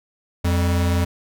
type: tone pair together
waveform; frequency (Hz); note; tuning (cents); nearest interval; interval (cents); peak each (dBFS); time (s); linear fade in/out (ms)
square; 87.2 / 197.23; F2 / G3; -2 / +11; octave + major second; 1413; -18 / -27; 0.44-1.05; 10
effects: none